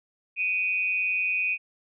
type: tone with amplitude modulation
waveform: sine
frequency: 2489 Hz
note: D#7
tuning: in tune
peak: -20 dBFS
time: 0.36-1.58 s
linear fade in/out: 50 ms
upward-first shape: sine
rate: 190 Hz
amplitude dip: 70%
effects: none